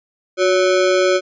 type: ring-modulated tone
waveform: square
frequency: 464.3 Hz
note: A#4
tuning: 7 cents flat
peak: -10 dBFS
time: 0.37-1.21 s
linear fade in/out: 50 ms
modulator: 98.5 Hz
effects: resampled to 16000 Hz